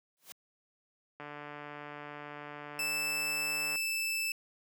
white noise with exponential growth, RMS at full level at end -43 dBFS, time 0.17-0.32 s, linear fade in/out 0 ms, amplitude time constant 31 ms
click train, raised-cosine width 0.5 ms, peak -29 dBFS, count 377, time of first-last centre 1.2-3.758 s, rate 147 Hz
sawtooth tone, 2637 Hz, E7, in tune, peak -28 dBFS, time 2.79-4.32 s, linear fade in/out 2 ms
effects high-pass 150 Hz 12 dB/octave

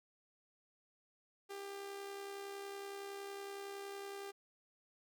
sawtooth tone with amplitude modulation, 397.6 Hz, G4, 25 cents sharp, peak -39 dBFS, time 1.49-4.32 s, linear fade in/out 20 ms, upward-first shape sine, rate 70.8 Hz, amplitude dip 40%, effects none

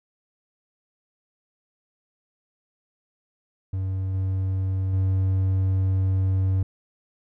triangle tone with level steps, 94.9 Hz, F#2, 44 cents sharp, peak -22 / -20 / -17 dBFS, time 3.73-6.63 s, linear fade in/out 5 ms, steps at 4.14 / 4.93 s, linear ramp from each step 5 ms, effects none

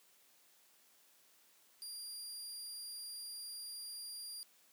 25% pulse tone, 4790 Hz, D8, 33 cents sharp, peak -40 dBFS, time 1.82-4.43 s, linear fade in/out 0 ms, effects white hiss -68 dBFS RMS until 4.72 s + high-pass 200 Hz 12 dB/octave

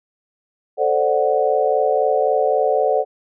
sine chord, D dominant seventh, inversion second, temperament equal, 440 / 523.3 / 587.3 / 740 Hz, A4 / C5 / D5 / F#5, 0 / 0 / 0 / 0 cents, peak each -20 dBFS, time 0.77-3.05 s, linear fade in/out 50 ms, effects none

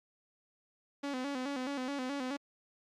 sawtooth tone with vibrato, 268.4 Hz, C4, 44 cents sharp, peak -31 dBFS, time 1.03-2.37 s, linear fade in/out 10 ms, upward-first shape square, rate 4.7 Hz, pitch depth 90 cents each way, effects low-pass 6000 Hz 12 dB/octave + Opus 48 kbps

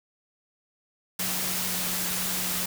sine tone in noise, 182.4 Hz, F#3, 24 cents flat, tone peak -38 dBFS, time 1.19-2.66 s, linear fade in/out 5 ms, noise white, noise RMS -29 dBFS, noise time 1.19-2.66 s, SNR -12 dB, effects none

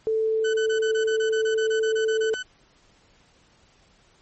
sine tone, 441.1 Hz, A4, 4 cents sharp, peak -20 dBFS, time 0.07-2.34 s, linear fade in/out 0 ms
30% pulse tone bursts, 1505 Hz, F#6, 29 cents sharp, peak -26 dBFS, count 16, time 0.44-2.429 s, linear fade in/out 10 ms, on 99 ms, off 27 ms
effects pink hiss -59 dBFS RMS until 4.21 s + MP3 32 kbps

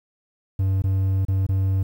triangle tone with dropouts, 95.8 Hz, G2, 39 cents flat, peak -16 dBFS, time 0.59-1.83 s, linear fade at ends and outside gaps 5 ms, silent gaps 0.821-0.839 / 1.251-1.283 / 1.466-1.489 s, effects 9-bit

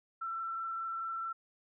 sine tone with frequency modulation, 1341 Hz, E6, 29 cents sharp, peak -35 dBFS, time 0.21-1.33 s, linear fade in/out 10 ms, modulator 24.6 Hz, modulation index 0.68, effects none

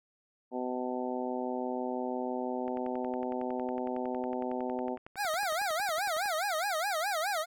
harmonic tone, 126 Hz, B2, 35 cents sharp, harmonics 2 / 3 / 4 / 5 / 6 / 7, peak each -36 / -38 / -39 / -40 / -41 / -41 dBFS, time 0.51-4.98 s, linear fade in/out 50 ms
click train, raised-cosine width 0.5 ms, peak -31 dBFS, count 40, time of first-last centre 2.68-6.258 s, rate 10.9 Hz
25% pulse tone with vibrato, 716 Hz, F5, 43 cents sharp, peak -26 dBFS, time 5.16-7.46 s, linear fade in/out 50 ms, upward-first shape sine, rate 4.8 Hz, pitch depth 260 cents each way
effects none

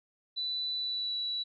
sine tone with pitch glide, 3979 to 3933 Hz, B7 to B7, +12 to -8 cents, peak -31 dBFS, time 0.36-1.44 s, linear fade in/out 20 ms, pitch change -20 cents, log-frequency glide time 0.76-1.16 s, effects none

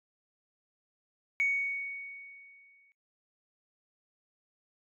sine tone with exponential decay, 2231 Hz, C#7, 11 cents sharp, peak -23 dBFS, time 1.4-2.92 s, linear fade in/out 0 ms, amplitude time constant 330 ms, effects noise-tail reverb RT60 0.2 s tail -26 dB re dry + tanh soft clip ceiling -20 dBFS

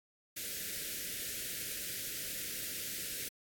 white band-stop noise, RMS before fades -40 dBFS, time 0.36-3.29 s, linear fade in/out 10 ms, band 580 to 1500 Hz, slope 48 dB/octave, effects AAC 64 kbps

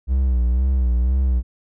triangle tone with vibrato, 62.9 Hz, B1, 32 cents sharp, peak -13 dBFS, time 0.07-1.43 s, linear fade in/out 50 ms, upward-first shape sine, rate 2 Hz, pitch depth 87 cents each way, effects none

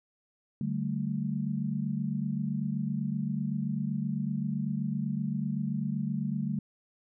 sine chord, D suspended fourth, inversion none, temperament equal with one note detuned, 146.83 / 192.19 / 220 Hz, D3 / G3 / A3, 0 / -34 / 0 cents, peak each -33 dBFS, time 0.61-6.59 s, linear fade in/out 2 ms, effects none

